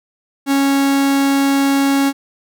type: tone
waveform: 45% pulse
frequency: 276.1 Hz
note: C#4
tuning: 7 cents flat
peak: -12 dBFS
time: 0.46-2.13 s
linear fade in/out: 50 ms
effects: none